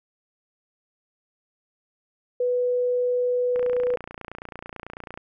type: tone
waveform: sine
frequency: 493.9 Hz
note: B4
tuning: in tune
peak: -20 dBFS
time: 2.4-3.96 s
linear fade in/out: 5 ms
type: click train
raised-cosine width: 0.5 ms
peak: -21 dBFS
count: 48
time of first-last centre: 3.56-5.175 s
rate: 29.1 Hz
effects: none